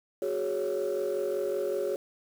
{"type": "chord", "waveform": "sine", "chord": "F# suspended second", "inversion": "none", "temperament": "equal", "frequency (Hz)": [370, 415.3, 554.4], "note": ["F#4", "G#4", "C#5"], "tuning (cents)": [0, 0, 0], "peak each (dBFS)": [-31, -30, -30], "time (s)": [0.22, 1.96], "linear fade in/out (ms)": 2, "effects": ["tanh soft clip ceiling -23 dBFS", "8-bit"]}